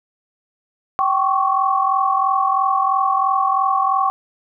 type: tone cluster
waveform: sine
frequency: 773 / 1090 / 1133 Hz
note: G5 / C#6 / C#6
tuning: -24 / -29 / +37 cents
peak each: -19 dBFS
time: 0.99-4.1 s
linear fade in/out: 0 ms
effects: none